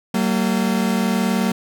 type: tone pair together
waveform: 40% pulse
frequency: 190 / 229.2 Hz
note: F#3 / A#3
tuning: +46 / -29 cents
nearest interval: minor third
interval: 325 cents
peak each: -19 dBFS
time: 0.14-1.52 s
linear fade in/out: 5 ms
effects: none